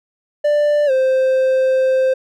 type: tone with pitch glide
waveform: triangle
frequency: 590 to 522.6 Hz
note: D5 to C5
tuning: +8 to -2 cents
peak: -10 dBFS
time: 0.44-2.14 s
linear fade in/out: 10 ms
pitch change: -210 cents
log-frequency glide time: 0.86-0.91 s
effects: none